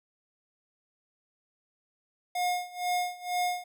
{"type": "tone with tremolo", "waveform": "square", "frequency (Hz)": 717, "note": "F5", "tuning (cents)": 45, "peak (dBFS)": -26, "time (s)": [2.35, 3.64], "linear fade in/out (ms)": 5, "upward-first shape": "sine", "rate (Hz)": 2.1, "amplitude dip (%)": 90, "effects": []}